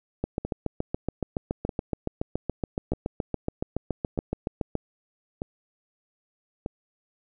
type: two click trains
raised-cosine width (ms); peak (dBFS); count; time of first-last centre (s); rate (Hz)
2; -13 / -17; 33 / 6; 0.24-4.753 / 0.45-6.661; 7.09 / 0.805
effects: none